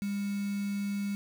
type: tone with quantisation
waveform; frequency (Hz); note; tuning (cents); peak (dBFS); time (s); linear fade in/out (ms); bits
sine; 201.4; G3; +47; -30; 0.02-1.15; 0; 7
effects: none